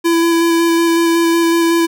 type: tone with vibrato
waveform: square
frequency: 334.9 Hz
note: E4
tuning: 27 cents sharp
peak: -11 dBFS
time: 0.04-1.87 s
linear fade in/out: 20 ms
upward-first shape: square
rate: 5.4 Hz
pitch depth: 10 cents each way
effects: none